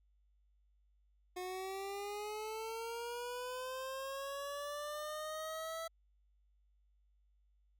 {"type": "linear sweep", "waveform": "25% pulse", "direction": "up", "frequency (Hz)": [361, 659.3], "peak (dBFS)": -37, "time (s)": [1.36, 5.88], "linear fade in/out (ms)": 10, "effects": ["added 50 Hz sine -69 dBFS peak until 7.79 s"]}